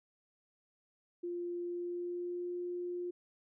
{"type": "tone with pitch glide", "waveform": "sine", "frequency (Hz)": [349.2, 353.7], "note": ["F4", "F4"], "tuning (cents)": [0, 22], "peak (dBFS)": -36, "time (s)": [1.23, 3.11], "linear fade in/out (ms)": 10, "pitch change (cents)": 22, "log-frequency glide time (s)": [1.61, 2.54], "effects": []}